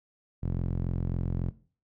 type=tone with band-pass filter; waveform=sawtooth; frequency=43.65 Hz; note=F1; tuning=in tune; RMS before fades=-30 dBFS; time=0.42-1.51 s; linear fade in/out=20 ms; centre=130 Hz; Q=1.1; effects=noise-tail reverb RT60 0.4 s tail -18 dB re dry